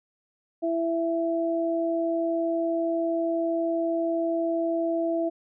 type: tone pair together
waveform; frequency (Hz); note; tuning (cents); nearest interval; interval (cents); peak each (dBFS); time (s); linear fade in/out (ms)
sine; 332.4 / 664.8; E4 / E5; +15 / +15; octave; 1200; -26 / -26; 0.62-5.3; 20
effects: none